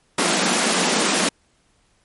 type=high-pass noise; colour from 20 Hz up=pink; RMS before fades=-19 dBFS; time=0.18-1.29 s; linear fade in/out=5 ms; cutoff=170 Hz; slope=96 dB/octave; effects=pink hiss -62 dBFS RMS until 2.04 s + MP3 48 kbps